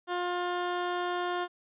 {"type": "tone", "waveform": "15% pulse", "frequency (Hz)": 354.9, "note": "F4", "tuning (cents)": 28, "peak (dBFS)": -23, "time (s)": [0.07, 1.48], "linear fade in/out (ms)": 50, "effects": ["resampled to 8000 Hz"]}